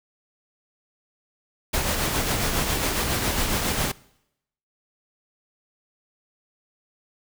pink noise with tremolo, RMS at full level -23 dBFS, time 1.73-3.92 s, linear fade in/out 10 ms, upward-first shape sine, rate 7.3 Hz, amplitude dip 35%, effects noise-tail reverb RT60 0.8 s tail -22 dB re dry

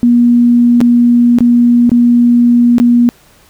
sine tone with dropouts, 239.8 Hz, A#3, 49 cents sharp, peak -4 dBFS, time 0.03-3.09 s, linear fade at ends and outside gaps 0 ms, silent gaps 0.805-0.813 / 1.386-1.406 / 1.894-1.917 / 2.783-2.8 s, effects pink hiss -45 dBFS RMS until 3.49 s

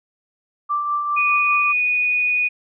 sine tone with tremolo, 1174.7 Hz, D6, in tune, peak -17 dBFS, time 0.69-1.73 s, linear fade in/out 20 ms, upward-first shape triangle, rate 5 Hz, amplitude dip 45%
sine tone, 2472 Hz, D#7, 12 cents flat, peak -16 dBFS, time 1.16-2.49 s, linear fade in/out 20 ms
effects none

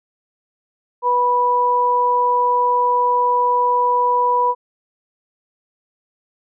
sine tone pair together, 491 / 982 Hz, B4 / B5, -10 / -10 cents, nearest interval octave, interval 1200 cents, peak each -21 / -14 dBFS, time 1.02-4.55 s, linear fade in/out 50 ms, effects none

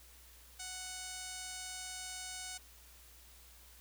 5% pulse tone with low-pass filter, 740 Hz, F#5, in tune, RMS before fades -45 dBFS, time 0.59-2.58 s, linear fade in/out 10 ms, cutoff 8900 Hz, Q 1.9, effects added 60 Hz sine -60 dBFS peak until 3.8 s + white hiss -60 dBFS RMS until 3.8 s

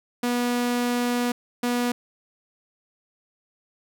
sawtooth tone bursts at uneven times, 243.1 Hz, B3, 27 cents flat, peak -18 dBFS, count 2, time 0.23-1.32 / 1.63-1.92 s, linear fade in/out 5 ms, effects none

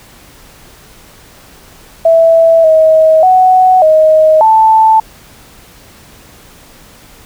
sine tone with pitch steps, 658 / 635 / 743 / 627 / 881 Hz, E5 / D#5 / F#5 / D#5 / A5, -3 / +35 / +7 / +13 / +2 cents, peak -3 dBFS, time 2.05-5 s, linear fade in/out 5 ms, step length 590 ms, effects pink hiss -39 dBFS RMS until 7.25 s

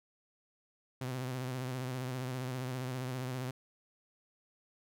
sawtooth tone with vibrato, 127.9 Hz, C3, 39 cents flat, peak -32 dBFS, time 1.01-3.51 s, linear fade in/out 5 ms, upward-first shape sine, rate 15 Hz, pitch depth 53 cents each way, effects none

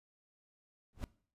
brown noise with exponential growth, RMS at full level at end -35 dBFS, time 0.93-1.04 s, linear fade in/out 0 ms, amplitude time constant 23 ms, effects noise-tail reverb RT60 0.5 s tail -20 dB re dry + resampled to 32000 Hz

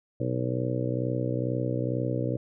harmonic tone, 62.2 Hz, B1, 13 cents sharp, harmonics 2 / 3 / 4 / 5 / 6 / 7 / 8 / 9, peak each -29 / -38 / -36 / -33 / -41 / -37 / -34 / -36 dBFS, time 0.2-2.37 s, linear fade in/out 5 ms, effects none

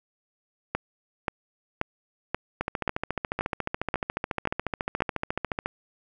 two click trains, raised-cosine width 0.5 ms, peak -12 / -10 dBFS, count 44 / 9, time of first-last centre 2.61-5.66 / 0.75-5.005 s, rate 14.1 / 1.88 Hz, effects none

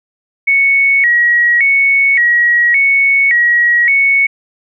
sine tone with vibrato, 2055 Hz, C7, 32 cents flat, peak -7 dBFS, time 0.47-4.27 s, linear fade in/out 10 ms, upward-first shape square, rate 0.88 Hz, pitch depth 130 cents each way, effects none

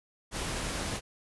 pink noise, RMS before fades -34 dBFS, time 0.31-1.01 s, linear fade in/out 50 ms, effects resampled to 24000 Hz

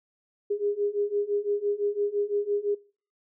sine beating tone pair, 406.3 / 412.2 Hz, G#4 / G#4, -38 / -13 cents, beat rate 5.9 Hz, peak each -29 / -27 dBFS, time 0.5-2.75 s, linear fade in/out 10 ms, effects noise-tail reverb RT60 0.4 s tail -22 dB re dry

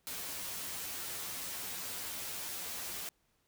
white noise with comb filter, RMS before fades -41 dBFS, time 0.07-3.09 s, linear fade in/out 0 ms, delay 11 ms, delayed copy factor +0.9, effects pink hiss -75 dBFS RMS until 3.47 s

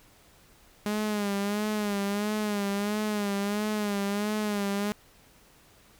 sawtooth tone with vibrato, 206.2 Hz, G#3, 12 cents flat, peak -23 dBFS, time 0.86-4.92 s, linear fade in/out 0 ms, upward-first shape sine, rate 1.5 Hz, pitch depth 61 cents each way, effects pink hiss -58 dBFS RMS until 5.99 s

